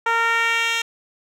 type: tone with band-pass filter sweep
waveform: 10% pulse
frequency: 460 Hz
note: A#4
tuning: 23 cents flat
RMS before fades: -20 dBFS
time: 0.06-0.82 s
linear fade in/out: 5 ms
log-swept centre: 1100 to 3800 Hz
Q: 1.3
effects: none